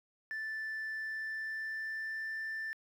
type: tone with pitch glide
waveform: sine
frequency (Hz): 1760 to 1774.3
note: A6 to A6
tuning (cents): 0 to +14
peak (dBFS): -34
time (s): 0.31-2.73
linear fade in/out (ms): 0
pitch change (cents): +14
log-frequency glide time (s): 0.93-2.35
effects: tanh soft clip ceiling -35 dBFS + 11-bit